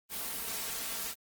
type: noise with comb filter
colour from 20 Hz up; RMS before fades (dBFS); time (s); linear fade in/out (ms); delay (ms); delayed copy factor
white; -37; 0.09-1.15; 50; 4.4; +0.55
effects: Opus 24 kbps